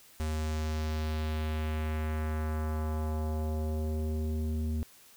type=tone with low-pass filter sweep; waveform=square; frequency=77.78 Hz; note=D#2; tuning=in tune; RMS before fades=-32 dBFS; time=0.2-4.83 s; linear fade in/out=0 ms; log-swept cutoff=9300 to 240 Hz; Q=1.4; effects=white hiss -57 dBFS RMS until 5.16 s